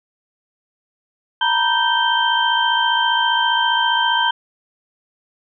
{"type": "tone cluster", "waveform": "sine", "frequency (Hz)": [916, 971, 1560, 3134], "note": ["A#5", "B5", "G6", "G7"], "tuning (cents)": [-31, -30, -9, -1], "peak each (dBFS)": -20, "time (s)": [1.41, 4.31], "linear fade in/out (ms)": 5, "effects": []}